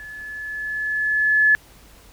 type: tone with level ramp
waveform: sine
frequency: 1719 Hz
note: A6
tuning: 41 cents flat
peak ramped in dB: -35 to -11 dBFS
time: 0-1.55 s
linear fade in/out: 0 ms
effects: added 50 Hz sine -50 dBFS peak until 2.12 s + pink hiss -50 dBFS RMS until 2.12 s